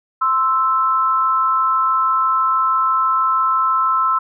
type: tone pair together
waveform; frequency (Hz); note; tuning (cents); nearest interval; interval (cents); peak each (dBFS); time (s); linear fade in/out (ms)
sine; 1044.6 / 1318.5; C6 / E6; -3 / 0; major third; 403; -18 / -15; 0.21-4.19; 10
effects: none